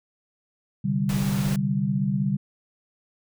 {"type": "chord", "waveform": "sine", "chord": "C suspended second", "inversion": "none", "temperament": "equal", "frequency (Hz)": [130.81, 146.83, 196], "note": ["C3", "D3", "G3"], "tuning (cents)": [0, 0, 0], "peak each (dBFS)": [-28, -26, -24], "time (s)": [0.84, 2.37], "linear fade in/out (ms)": 10}
{"type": "noise", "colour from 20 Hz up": "pink", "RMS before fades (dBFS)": -34, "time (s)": [1.09, 1.56], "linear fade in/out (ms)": 2}
{"effects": []}